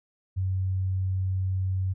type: tone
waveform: sine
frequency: 94.1 Hz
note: F#2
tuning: 30 cents sharp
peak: -24 dBFS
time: 0.36-1.94 s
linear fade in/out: 20 ms
effects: none